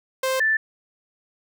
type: tone pair in turn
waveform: sawtooth / sine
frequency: 524 / 1762.5 Hz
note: C5 / A6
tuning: +2 / +2 cents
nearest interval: octave + major sixth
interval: 2100 cents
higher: second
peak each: -17 dBFS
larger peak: neither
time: 0.23-0.4 / 0.4-0.57 s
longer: neither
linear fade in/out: 5 ms
effects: none